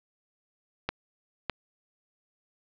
clicks, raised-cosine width 0.3 ms, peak -12 dBFS, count 2, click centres 0.89 / 1.497 s, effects resampled to 11025 Hz + 7-bit

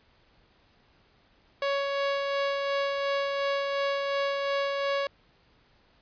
sawtooth tone with tremolo, 558 Hz, C#5, 11 cents sharp, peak -21 dBFS, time 1.62-5.07 s, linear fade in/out 2 ms, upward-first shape sine, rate 2.8 Hz, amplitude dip 30%, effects pink hiss -63 dBFS RMS until 6.01 s + resampled to 11025 Hz

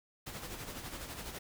pink noise with tremolo, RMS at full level -42 dBFS, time 0.26-1.39 s, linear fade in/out 10 ms, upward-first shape sine, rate 12 Hz, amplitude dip 50%, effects none

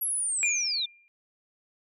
sine linear sweep, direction down, 11530 to 3500 Hz, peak -26 dBFS, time 0.01-0.86 s, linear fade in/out 10 ms
sine tone with exponential decay, 2394 Hz, D7, 33 cents sharp, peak -22 dBFS, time 0.43-1.08 s, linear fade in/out 0 ms, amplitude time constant 140 ms
effects none

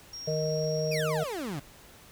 sine tone, 5588 Hz, F8, in tune, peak -38 dBFS, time 0.13-1.01 s, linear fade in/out 5 ms
harmonic tone, 155.56 Hz, D#3, in tune, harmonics 1 / 3 / 4, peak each -31 / -31 / -31 dBFS, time 0.27-1.24 s, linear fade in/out 10 ms
30% pulse exponential sweep, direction down, 2637 to 129.4 Hz, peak -30 dBFS, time 0.91-1.6 s, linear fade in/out 10 ms
effects pink hiss -53 dBFS RMS until 2.11 s

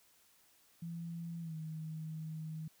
sine tone with pitch glide, 168.2 to 157.85 Hz, E3 to D#3, +35 to +25 cents, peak -40 dBFS, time 0.82-2.68 s, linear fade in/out 5 ms, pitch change -110 cents, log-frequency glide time 1.41-1.55 s, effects white hiss -68 dBFS RMS until 2.8 s

